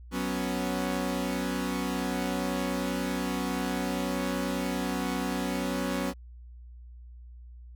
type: chord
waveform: sawtooth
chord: F# suspended fourth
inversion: none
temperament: equal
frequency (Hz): 185 / 246.9 / 277.2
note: F#3 / B3 / C#4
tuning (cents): 0 / 0 / 0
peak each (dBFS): -29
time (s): 0.11-6.14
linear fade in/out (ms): 50
effects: added 60 Hz sine -44 dBFS peak until 7.75 s